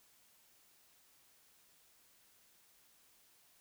silence, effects white hiss -68 dBFS RMS until 3.6 s

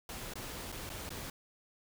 pink noise with dropouts, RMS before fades -43 dBFS, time 0.09-1.3 s, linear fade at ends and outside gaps 2 ms, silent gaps 0.337-0.355 / 0.719-0.724 / 0.893-0.9 / 1.092-1.104 s, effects none

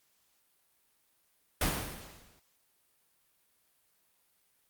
pink noise with exponential decay, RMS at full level -27 dBFS, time 1.61-2.4 s, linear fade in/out 5 ms, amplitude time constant 170 ms, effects white hiss -72 dBFS RMS until 4.69 s + Opus 48 kbps

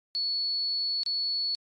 sine tone with dropouts, 4411 Hz, C#8, 9 cents flat, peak -26 dBFS, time 0.15-1.55 s, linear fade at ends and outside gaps 0 ms, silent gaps 1.033-1.062 s, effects MP3 48 kbps

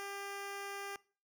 10% pulse tone, 398.9 Hz, G4, 30 cents sharp, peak -33 dBFS, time 0-0.96 s, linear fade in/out 0 ms, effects noise-tail reverb RT60 0.4 s tail -22 dB re dry

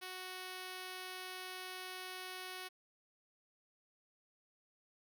5% pulse tone, 370 Hz, F#4, in tune, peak -33 dBFS, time 0.01-2.69 s, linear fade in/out 20 ms, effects none

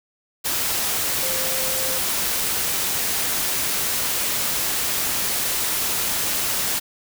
sine tone in noise, 523.3 Hz, C5, in tune, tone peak -31 dBFS, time 1.22-1.99 s, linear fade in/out 20 ms, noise white, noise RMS -23 dBFS, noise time 0.44-6.8 s, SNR -11 dB, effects none

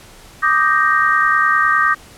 sine chord, Eb major seventh, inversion third, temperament equal, 1174.7 / 1244.5 / 1568 / 1864.7 Hz, D6 / Eb6 / G6 / Bb6, 0 / 0 / 0 / 0 cents, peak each -17 dBFS, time 0.42-1.95 s, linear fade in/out 20 ms, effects pink hiss -42 dBFS RMS until 2.17 s + low-pass 12000 Hz 12 dB/octave

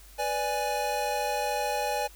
square chord, G# diminished, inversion first, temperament equal, 493.9 / 587.3 / 830.6 Hz, B4 / D5 / G#5, 0 / 0 / 0 cents, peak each -35 / -33 / -30 dBFS, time 0.18-2.08 s, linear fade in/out 20 ms, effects added 50 Hz sine -50 dBFS peak until 2.15 s + white hiss -54 dBFS RMS until 2.15 s

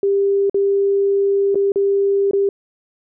sine tone with dropouts, 397.1 Hz, G4, 22 cents sharp, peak -13 dBFS, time 0.03-2.49 s, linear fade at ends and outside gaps 2 ms, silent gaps 0.497-0.544 / 1.546-1.555 / 1.72-1.758 / 2.311-2.333 s, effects none

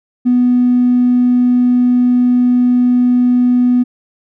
triangle tone with tanh clipping, 246.9 Hz, B3, in tune, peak -7 dBFS, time 0.25-3.84 s, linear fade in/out 20 ms, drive 1 dB, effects none

